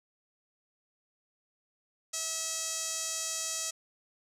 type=tone with band-pass filter; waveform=sawtooth; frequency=646 Hz; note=E5; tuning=35 cents flat; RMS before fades=-35 dBFS; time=2.13-3.71 s; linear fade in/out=10 ms; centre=6900 Hz; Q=2.9; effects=none